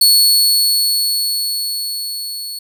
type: tone with level ramp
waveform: sawtooth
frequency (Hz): 4400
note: C#8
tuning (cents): -14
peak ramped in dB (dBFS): -4 to -22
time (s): 0.01-2.59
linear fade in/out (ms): 5
effects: none